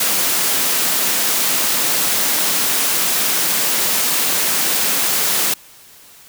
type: high-pass noise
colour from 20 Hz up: white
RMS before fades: -17 dBFS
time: 0-5.54 s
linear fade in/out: 5 ms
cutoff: 150 Hz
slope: 24 dB/octave
effects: white hiss -44 dBFS RMS until 6.28 s